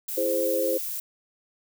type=noise; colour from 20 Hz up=violet; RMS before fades=-32 dBFS; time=0.08-1 s; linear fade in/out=5 ms
type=chord; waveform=sine; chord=E augmented; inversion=none; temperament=equal with one note detuned; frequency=331.3 / 415.3 / 523.3 Hz; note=E4 / G#4 / B#4; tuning=+9 / 0 / 0 cents; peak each=-30 / -30 / -24 dBFS; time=0.17-0.78 s; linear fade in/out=10 ms
effects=none